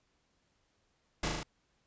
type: noise with echo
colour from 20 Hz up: pink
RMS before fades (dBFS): -32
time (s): 1.23-1.28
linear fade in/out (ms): 5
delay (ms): 38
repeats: 4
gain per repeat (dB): -2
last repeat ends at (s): 1.432
effects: pink hiss -75 dBFS RMS until 1.86 s + resampled to 16000 Hz